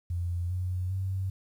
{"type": "tone with pitch steps", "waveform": "sine", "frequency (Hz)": [87.31, 91.12, 95.1], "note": ["F2", "F#2", "F#2"], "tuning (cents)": [0, -26, 48], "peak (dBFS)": -28, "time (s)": [0.1, 1.3], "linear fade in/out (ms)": 5, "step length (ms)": 400, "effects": ["10-bit"]}